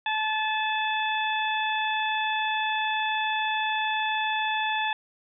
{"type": "harmonic tone", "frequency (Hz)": 867, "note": "A5", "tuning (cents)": -26, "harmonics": [1, 2, 3, 4], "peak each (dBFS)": [-27, -30, -32, -33], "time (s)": [0.06, 4.93], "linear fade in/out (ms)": 2, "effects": []}